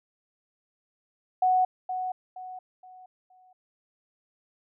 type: tone with echo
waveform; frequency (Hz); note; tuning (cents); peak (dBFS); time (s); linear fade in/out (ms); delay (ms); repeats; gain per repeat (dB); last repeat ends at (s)
sine; 740; F#5; 0; -19; 1.42-1.65; 5; 470; 4; -9; 3.53
effects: none